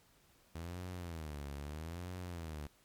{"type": "tone with vibrato", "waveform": "sawtooth", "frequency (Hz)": 80.1, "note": "E2", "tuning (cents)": -49, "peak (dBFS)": -38, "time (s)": [0.55, 2.67], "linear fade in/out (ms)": 5, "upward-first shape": "sine", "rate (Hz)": 0.78, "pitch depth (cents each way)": 220, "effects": ["pink hiss -68 dBFS RMS until 2.84 s", "MP3 96 kbps"]}